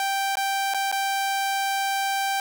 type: tone with dropouts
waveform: sawtooth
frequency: 784 Hz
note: G5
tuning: in tune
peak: -19 dBFS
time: 0-2.4 s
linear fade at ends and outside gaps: 1 ms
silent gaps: 0.355-0.37 / 0.738-0.745 / 0.916-0.925 s
effects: none